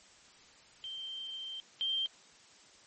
sine tone pair in turn, 3136 / 3156 Hz, G7 / G7, 0 / +11 cents, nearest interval unison, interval 11 cents, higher second, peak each -39 / -30 dBFS, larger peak second, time 0.84-1.6 / 1.81-2.06 s, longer first, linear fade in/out 0 ms, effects white hiss -59 dBFS RMS until 2.86 s + MP3 32 kbps

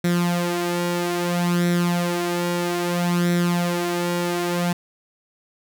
sawtooth tone with flanger, 174.61 Hz, F3, in tune, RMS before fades -22 dBFS, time 0.04-4.73 s, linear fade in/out 5 ms, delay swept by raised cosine 0.52 to 3.62 ms, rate 0.61 Hz, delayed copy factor +0.65, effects none

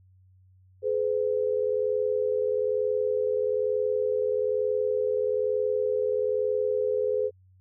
sine tone pair together, 424.7 / 505.8 Hz, G#4 / B4, +39 / +41 cents, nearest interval minor third, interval 302 cents, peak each -26 dBFS, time 0.82-7.31 s, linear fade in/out 50 ms, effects added 93 Hz sine -55 dBFS peak until 7.6 s

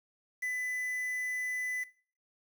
triangle tone with quantisation, 2000 Hz, B6, 21 cents sharp, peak -30 dBFS, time 0.42-1.84 s, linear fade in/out 10 ms, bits 8, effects noise-tail reverb RT60 0.4 s tail -18 dB re dry

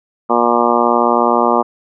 harmonic tone, 119.2 Hz, A#2, 39 cents sharp, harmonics 2 / 3 / 4 / 5 / 6 / 7 / 8 / 9 / 10, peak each -19 / -19 / -19 / -19 / -19 / -19 / -19 / -19 / -19 dBFS, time 0.29-1.63 s, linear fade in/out 20 ms, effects none

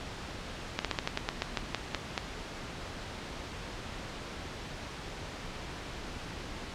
slowing click train, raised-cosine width 0.2 ms, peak -11 dBFS, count 12, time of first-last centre 0.79-2.178 s, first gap 57 ms, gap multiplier 1.15, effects pink hiss -41 dBFS RMS until 6.74 s + low-pass 5000 Hz 12 dB/octave

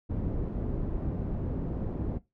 pink low-pass noise, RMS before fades -32 dBFS, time 0.09-2.19 s, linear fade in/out 20 ms, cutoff 350 Hz, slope 12 dB/octave, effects noise-tail reverb RT60 0.2 s tail -18 dB re dry

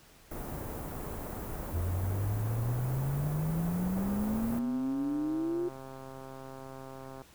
pink band-stop noise, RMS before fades -39 dBFS, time 0.31-4.59 s, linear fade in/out 2 ms, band 980 to 16000 Hz, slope 12 dB/octave
sine exponential sweep, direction up, 83.8 to 357.4 Hz, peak -29 dBFS, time 1.73-5.69 s, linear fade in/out 10 ms
click train, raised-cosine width 1 ms, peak -32 dBFS, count 433, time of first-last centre 3.97-7.218 s, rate 133 Hz
effects pink hiss -58 dBFS RMS until 7.34 s

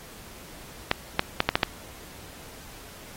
clicks, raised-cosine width 0.3 ms, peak -3 dBFS, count 6, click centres 0.914 / 1.194 / 1.404 / 1.49 / 1.555 / 1.632 s, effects pink hiss -46 dBFS RMS until 3.16 s + AAC 48 kbps

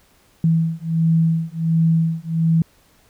sine beating tone pair, 162.8 / 164.2 Hz, E3 / E3, -21 / -6 cents, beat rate 1.4 Hz, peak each -18 dBFS, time 0.44-2.62 s, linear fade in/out 2 ms, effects pink hiss -56 dBFS RMS until 3.09 s

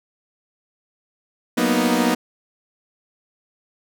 sawtooth chord, B major seventh, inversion second, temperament equal, 185 / 233.1 / 246.9 / 311.1 Hz, F#3 / A#3 / B3 / D#4, 0 / 0 / 0 / 0 cents, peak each -22 / -18 / -16 / -19 dBFS, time 1.57-2.15 s, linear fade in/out 10 ms, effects none

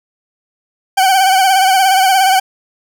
40% pulse tone with vibrato, 763 Hz, G5, 47 cents flat, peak -7 dBFS, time 0.97-2.4 s, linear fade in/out 10 ms, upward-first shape sine, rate 17 Hz, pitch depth 56 cents each way, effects none

